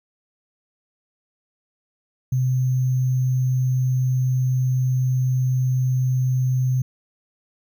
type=tone with sample-and-hold; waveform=sine; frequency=128 Hz; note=C3; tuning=38 cents flat; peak=-17 dBFS; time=2.32-6.82 s; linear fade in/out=5 ms; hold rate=6300 Hz; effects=none